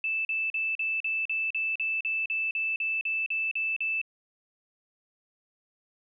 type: tone bursts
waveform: sine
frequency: 2637 Hz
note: E7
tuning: in tune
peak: -26 dBFS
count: 16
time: 0.04-4.015 s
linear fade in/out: 2 ms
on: 210 ms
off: 41 ms
effects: none